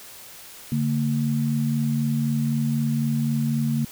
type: tone pair together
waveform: sine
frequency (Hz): 143.37 / 227.3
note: D3 / A#3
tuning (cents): -41 / -43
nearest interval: minor sixth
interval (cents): 798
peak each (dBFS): -23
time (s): 0.72-3.85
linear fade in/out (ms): 2
effects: white hiss -43 dBFS RMS until 3.91 s